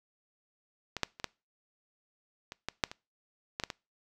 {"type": "clicks", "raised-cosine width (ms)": 0.2, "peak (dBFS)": [-18, -10, -27, -14, -24, -16, -8, -24, -16, -14, -19], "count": 11, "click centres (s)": [0.967, 1.033, 1.199, 1.243, 2.521, 2.686, 2.838, 2.915, 3.599, 3.637, 3.702], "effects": ["noise-tail reverb RT60 0.3 s tail -24 dB re dry"]}